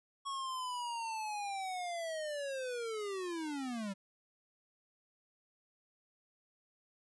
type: linear sweep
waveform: square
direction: down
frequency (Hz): 1108.7 to 188.9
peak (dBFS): -38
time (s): 0.25-3.94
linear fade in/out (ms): 20
effects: resampled to 24000 Hz